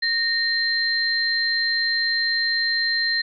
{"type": "tone pair together", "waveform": "sine", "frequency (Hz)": [1844, 4140], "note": ["A#6", "C8"], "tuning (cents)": [-19, -19], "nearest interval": "octave + major second", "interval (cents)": 1400, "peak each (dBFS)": -22, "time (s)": [0.02, 3.22], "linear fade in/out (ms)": 10, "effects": []}